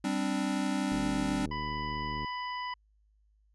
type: chord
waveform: square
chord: G suspended fourth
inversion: none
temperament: equal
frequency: 196 / 261.6 / 293.7 Hz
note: G3 / C4 / D4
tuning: 0 / 0 / 0 cents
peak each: -34 dBFS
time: 0.04-1.46 s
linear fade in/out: 5 ms
type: click train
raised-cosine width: 3 ms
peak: -28 dBFS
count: 101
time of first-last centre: 0.92-2.246 s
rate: 75.4 Hz
type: harmonic tone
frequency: 994 Hz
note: B5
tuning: 11 cents sharp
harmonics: 1 / 2 / 3 / 5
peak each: -35 / -41 / -45 / -49 dBFS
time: 1.51-2.74 s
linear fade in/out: 5 ms
effects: added 52 Hz sine -64 dBFS peak until 3.54 s + resampled to 24000 Hz